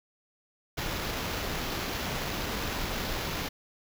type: noise with sample-and-hold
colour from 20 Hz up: pink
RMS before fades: -33 dBFS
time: 0.77-3.49 s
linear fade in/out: 10 ms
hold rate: 8820 Hz
effects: none